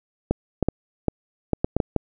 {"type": "clicks", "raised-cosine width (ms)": 2, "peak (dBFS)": -6, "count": 9, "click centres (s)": [0.31, 0.627, 0.686, 1.083, 1.533, 1.645, 1.766, 1.802, 1.963], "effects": []}